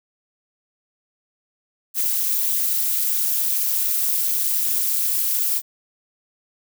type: noise with amplitude modulation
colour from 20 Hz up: violet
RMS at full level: -17 dBFS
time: 1.94-5.62 s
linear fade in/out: 50 ms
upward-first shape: sine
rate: 234 Hz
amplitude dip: 95%
effects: none